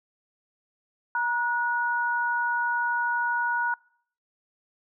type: tone pair together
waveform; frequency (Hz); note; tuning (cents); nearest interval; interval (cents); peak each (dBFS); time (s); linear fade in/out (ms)
sine; 948 / 1461; A#5 / F#6; +29 / -22; perfect fifth; 749; -26; 1.15-3.74; 2
effects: noise-tail reverb RT60 0.6 s tail -25 dB re dry